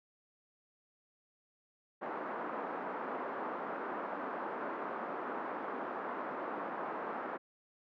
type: band-pass noise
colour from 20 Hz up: white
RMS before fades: -40 dBFS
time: 2.01-7.38 s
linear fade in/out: 20 ms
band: 230 to 1300 Hz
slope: 24 dB/octave
effects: none